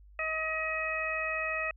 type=harmonic tone; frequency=634 Hz; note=D#5; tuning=32 cents sharp; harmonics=1 / 2 / 3 / 4; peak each=-37 / -37 / -35 / -34 dBFS; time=0.19-1.71 s; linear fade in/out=2 ms; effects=added 50 Hz sine -52 dBFS peak until 1.76 s